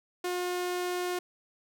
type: tone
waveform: sawtooth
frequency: 358.4 Hz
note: F4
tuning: 45 cents sharp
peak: -26 dBFS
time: 0.24-1.19 s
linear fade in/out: 5 ms
effects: none